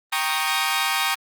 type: chord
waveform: 15% pulse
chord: Eb dominant seventh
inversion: first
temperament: equal with one note detuned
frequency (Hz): 784 / 932.3 / 1101.7 / 1244.5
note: G5 / Bb5 / Db6 / Eb6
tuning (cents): 0 / 0 / -11 / 0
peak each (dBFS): -20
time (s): 0.12-1.15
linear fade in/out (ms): 10
effects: Opus 32 kbps